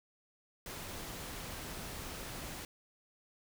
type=noise; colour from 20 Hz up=pink; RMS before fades=-44 dBFS; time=0.66-2.65 s; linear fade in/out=2 ms; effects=none